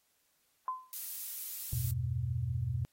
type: tone with exponential decay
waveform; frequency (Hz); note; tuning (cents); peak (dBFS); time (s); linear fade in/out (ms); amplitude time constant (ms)
sine; 1027; C6; -33; -29; 0.68-0.94; 1; 55
type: noise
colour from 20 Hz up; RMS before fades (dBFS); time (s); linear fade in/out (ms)
violet; -39; 0.93-1.91; 0
type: chord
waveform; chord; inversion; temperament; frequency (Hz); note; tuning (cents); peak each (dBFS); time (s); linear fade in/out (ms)
sine; E minor; none; equal; 82.41 / 98 / 123.47; E2 / G2 / B2; 0 / 0 / 0; -38 / -38 / -33; 1.73-2.85; 0
effects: white hiss -74 dBFS RMS until 2.92 s + AAC 48 kbps